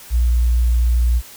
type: tone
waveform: sine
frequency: 59.5 Hz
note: A#1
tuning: 36 cents sharp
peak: -12 dBFS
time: 0.1-1.22 s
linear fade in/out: 50 ms
effects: white hiss -40 dBFS RMS until 1.36 s